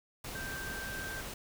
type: tone in noise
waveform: sine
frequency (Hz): 1568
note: G6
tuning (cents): 0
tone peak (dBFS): -40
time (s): 0.35-1.21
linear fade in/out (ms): 5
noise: pink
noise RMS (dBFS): -42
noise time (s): 0.24-1.34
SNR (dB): -1
effects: none